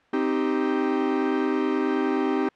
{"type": "chord", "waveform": "45% pulse", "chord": "C minor", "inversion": "none", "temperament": "equal", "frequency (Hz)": [261.6, 311.1, 392], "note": ["C4", "Eb4", "G4"], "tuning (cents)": [0, 0, 0], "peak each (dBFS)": -26, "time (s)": [0.13, 2.49], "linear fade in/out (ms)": 5, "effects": ["white hiss -59 dBFS RMS until 2.55 s", "low-pass 2000 Hz 12 dB/octave"]}